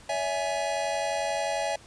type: chord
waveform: square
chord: C# minor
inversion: none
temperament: equal with one note detuned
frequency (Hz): 568 / 659.3 / 830.6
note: C#5 / E5 / G#5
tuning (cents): +42 / 0 / 0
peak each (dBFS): -33 / -31 / -32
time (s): 0.09-1.76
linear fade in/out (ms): 5
effects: pink hiss -52 dBFS RMS until 1.86 s + resampled to 22050 Hz